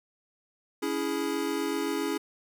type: chord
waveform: square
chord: C# minor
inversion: none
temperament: equal with one note detuned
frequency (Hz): 282 / 329.6 / 415.3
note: C#4 / E4 / G#4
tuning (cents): +30 / 0 / 0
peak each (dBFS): -33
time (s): 0.82-2.18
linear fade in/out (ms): 10
effects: none